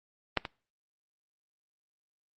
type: clicks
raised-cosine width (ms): 0.3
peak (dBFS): -9 / -19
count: 2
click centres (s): 0.373 / 0.452
effects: noise-tail reverb RT60 0.4 s tail -24 dB re dry + Opus 24 kbps